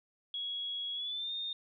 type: tone with pitch glide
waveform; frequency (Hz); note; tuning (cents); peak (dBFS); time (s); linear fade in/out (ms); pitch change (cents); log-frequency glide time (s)
sine; 3332 to 3655; G#7 to A#7; +5 to -35; -35; 0.34-1.53; 2; +160; 0.94-1.32
effects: none